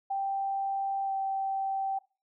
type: tone with pitch glide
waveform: sine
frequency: 784 to 777.2 Hz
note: G5 to G5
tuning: 0 to -15 cents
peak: -28 dBFS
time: 0.1-1.99 s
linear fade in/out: 10 ms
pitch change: -15 cents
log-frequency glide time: 1.05-1.11 s
effects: noise-tail reverb RT60 0.3 s tail -19 dB re dry